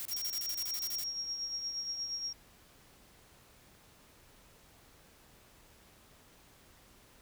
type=noise bursts; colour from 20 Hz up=blue; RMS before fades=-40 dBFS; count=13; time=0-1.037 s; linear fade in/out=0 ms; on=53 ms; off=29 ms
type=tone with tremolo; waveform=sine; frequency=5588 Hz; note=F8; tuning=in tune; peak=-33 dBFS; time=0.11-2.33 s; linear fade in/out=5 ms; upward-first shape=triangle; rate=8.5 Hz; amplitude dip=55%
effects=pink hiss -61 dBFS RMS until 7.21 s